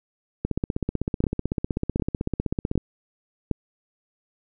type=two click trains; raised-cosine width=3 ms; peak=-11 / -9 dBFS; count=38 / 4; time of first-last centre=0.45-2.777 / 1.24-3.513 s; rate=15.9 / 1.32 Hz; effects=none